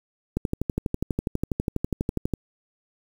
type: click train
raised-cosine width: 3 ms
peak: -11 dBFS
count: 25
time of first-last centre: 0.37-2.337 s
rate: 12.2 Hz
effects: 7-bit